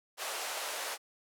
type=band-pass noise; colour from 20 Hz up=pink; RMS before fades=-38 dBFS; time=0.17-0.98 s; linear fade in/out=50 ms; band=520 to 13000 Hz; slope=24 dB/octave; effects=none